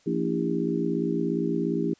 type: harmonic tone with a mistuned harmonic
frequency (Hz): 57.2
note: A#1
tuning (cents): -32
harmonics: 3 / 4 / 5 / 6 / 7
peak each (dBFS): -30 / -30 / -30 / -30 / -30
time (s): 0.06-1.94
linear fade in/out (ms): 10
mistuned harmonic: 6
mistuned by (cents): -58
effects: white hiss -62 dBFS RMS until 1.99 s + resampled to 16000 Hz